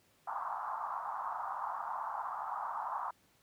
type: band-pass noise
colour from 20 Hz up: white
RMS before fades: -39 dBFS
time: 0.27-3.11 s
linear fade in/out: 5 ms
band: 770 to 1200 Hz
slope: 48 dB/octave
effects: pink hiss -69 dBFS RMS until 3.42 s + high-pass 80 Hz 12 dB/octave